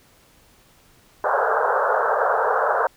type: band-pass noise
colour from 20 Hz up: pink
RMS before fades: -20 dBFS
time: 1.24-2.87 s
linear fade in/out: 2 ms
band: 430 to 1600 Hz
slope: 96 dB/octave
effects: pink hiss -55 dBFS RMS until 2.96 s